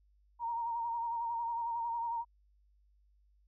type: tone with vibrato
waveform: sine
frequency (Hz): 932.3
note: A#5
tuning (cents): 0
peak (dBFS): -33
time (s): 0.39-2.25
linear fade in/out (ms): 50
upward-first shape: sine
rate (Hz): 11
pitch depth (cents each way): 36
effects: added 50 Hz sine -65 dBFS peak until 3.47 s